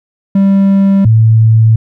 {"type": "tone pair in turn", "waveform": ["triangle", "sine"], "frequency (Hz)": [196, 111.47], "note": ["G3", "A2"], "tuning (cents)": [0, 23], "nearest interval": "minor seventh", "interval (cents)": 977, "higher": "first", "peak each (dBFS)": -3, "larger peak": "neither", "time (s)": [[0.35, 1.05], [1.05, 1.76]], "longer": "second", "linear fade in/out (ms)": 5, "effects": []}